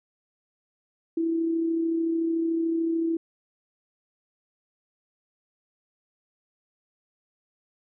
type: tone with amplitude modulation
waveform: sine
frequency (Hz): 329.6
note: E4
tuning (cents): 0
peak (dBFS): -21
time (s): 1.17-3.17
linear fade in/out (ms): 5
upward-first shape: sine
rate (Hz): 33.6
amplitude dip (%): 35
effects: none